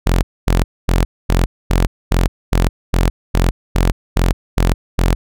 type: tone bursts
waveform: sawtooth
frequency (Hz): 43.9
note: F1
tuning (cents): +10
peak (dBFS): -7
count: 13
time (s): 0.06-5.15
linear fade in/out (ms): 10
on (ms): 170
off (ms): 240
effects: none